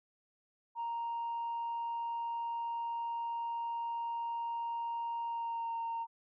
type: tone with pitch glide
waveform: sine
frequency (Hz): 932.3 to 921.1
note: A#5 to A#5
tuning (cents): 0 to -21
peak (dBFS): -33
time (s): 0.75-6.07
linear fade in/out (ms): 50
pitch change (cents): -21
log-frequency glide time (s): 5.26-5.73
effects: tanh soft clip ceiling -32 dBFS